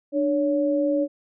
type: tone pair together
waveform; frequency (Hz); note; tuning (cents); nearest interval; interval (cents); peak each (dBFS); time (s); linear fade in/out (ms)
sine; 297.3 / 562; D4 / C#5; +21 / +24; major seventh; 1103; -22; 0.12-1.08; 50
effects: none